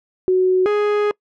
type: tone pair in turn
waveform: sine / 45% pulse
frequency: 370.6 / 416 Hz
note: F#4 / G#4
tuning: +3 / +3 cents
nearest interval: major second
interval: 200 cents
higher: second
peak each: -12 / -15 dBFS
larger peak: first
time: 0.28-0.66 / 0.66-1.11 s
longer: second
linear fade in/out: 0 ms
effects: noise-tail reverb RT60 0.1 s tail -25 dB re dry + low-pass 2000 Hz 12 dB/octave